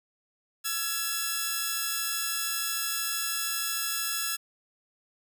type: tone pair together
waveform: 5% pulse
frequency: 1339 / 1687 Hz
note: E6 / G#6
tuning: +27 / +27 cents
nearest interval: major third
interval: 400 cents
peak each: -20 / -20 dBFS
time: 0.64-4.37 s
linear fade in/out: 20 ms
effects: none